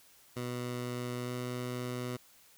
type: tone with pitch glide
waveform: 15% pulse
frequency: 123 to 124.07 Hz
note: B2 to B2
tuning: -7 to +8 cents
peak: -29 dBFS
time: 0.36-2.17 s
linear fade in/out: 10 ms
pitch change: +15 cents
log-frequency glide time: 1.23-1.31 s
effects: white hiss -61 dBFS RMS until 2.57 s